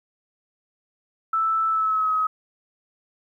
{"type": "tone with pitch glide", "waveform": "sine", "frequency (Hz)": [1318.5, 1271.4], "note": ["E6", "D#6"], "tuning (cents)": [0, 37], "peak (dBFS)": -19, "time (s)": [1.33, 2.27], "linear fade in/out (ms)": 5, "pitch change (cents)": -63, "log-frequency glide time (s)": [1.69, 2.12], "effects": ["10-bit"]}